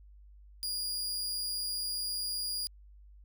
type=tone; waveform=sawtooth; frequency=4853 Hz; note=D#8; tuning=44 cents flat; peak=-30 dBFS; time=0.63-2.67 s; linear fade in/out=0 ms; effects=added 50 Hz sine -52 dBFS peak until 3.24 s